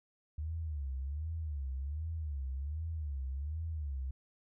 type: tone with vibrato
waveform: sine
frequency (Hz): 73.42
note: D2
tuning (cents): 0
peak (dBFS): -35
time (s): 0.38-4.11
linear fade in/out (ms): 5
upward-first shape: sine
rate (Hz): 1.3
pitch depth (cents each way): 190
effects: none